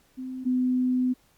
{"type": "tone pair in turn", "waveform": "sine", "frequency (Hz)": [257.9, 253], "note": ["C4", "B3"], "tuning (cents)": [-25, 42], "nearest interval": "unison", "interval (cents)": 33, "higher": "first", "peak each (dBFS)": [-32, -21], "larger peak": "second", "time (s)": [[0.17, 0.45], [0.45, 1.14]], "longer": "second", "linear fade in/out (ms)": 20, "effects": ["pink hiss -63 dBFS RMS until 1.37 s", "Opus 48 kbps"]}